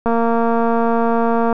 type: click train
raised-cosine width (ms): 1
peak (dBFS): -5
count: 340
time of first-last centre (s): 0.06-1.528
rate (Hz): 231
effects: none